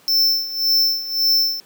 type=tone with tremolo; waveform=square; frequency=5330 Hz; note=E8; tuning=18 cents sharp; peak=-13 dBFS; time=0.08-1.6 s; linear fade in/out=0 ms; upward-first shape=sine; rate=1.8 Hz; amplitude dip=80%; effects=pink hiss -51 dBFS RMS until 1.65 s + high-pass 200 Hz 12 dB/octave